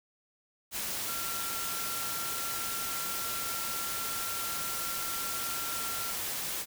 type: tone in noise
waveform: sine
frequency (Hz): 1367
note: F6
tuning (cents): -37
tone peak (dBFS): -40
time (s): 1.05-6.15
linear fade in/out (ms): 50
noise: white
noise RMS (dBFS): -35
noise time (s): 0.71-6.66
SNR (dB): -8
effects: none